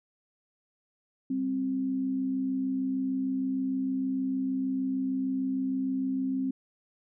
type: tone pair together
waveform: sine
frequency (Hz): 197.18 / 263.7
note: G3 / C4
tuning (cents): +10 / +14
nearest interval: perfect fourth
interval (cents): 504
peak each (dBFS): -37 / -27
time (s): 1.3-6.51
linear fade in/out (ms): 5
effects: none